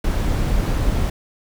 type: noise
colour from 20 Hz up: brown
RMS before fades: -19 dBFS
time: 0.04-1.1 s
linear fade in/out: 5 ms
effects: none